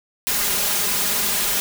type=noise with comb filter; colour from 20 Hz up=white; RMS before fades=-21 dBFS; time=0.27-1.6 s; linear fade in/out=0 ms; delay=4.9 ms; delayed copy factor=+0.95; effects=none